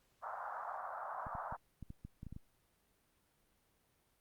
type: band-pass noise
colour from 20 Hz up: pink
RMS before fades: -44 dBFS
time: 0.22-1.57 s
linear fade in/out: 20 ms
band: 650 to 1400 Hz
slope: 48 dB/octave
type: clicks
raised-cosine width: 5 ms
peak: -35 dBFS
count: 10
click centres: 1.268 / 1.352 / 1.525 / 1.827 / 1.904 / 2.05 / 2.231 / 2.267 / 2.326 / 2.364 s
effects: pink hiss -75 dBFS RMS until 4.2 s + Opus 48 kbps